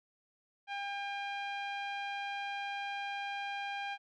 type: tone with low-pass filter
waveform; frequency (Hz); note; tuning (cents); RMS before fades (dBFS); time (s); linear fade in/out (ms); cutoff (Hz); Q
sawtooth; 802; G5; +39; -39; 0.67-3.98; 50; 2800; 1.9
effects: none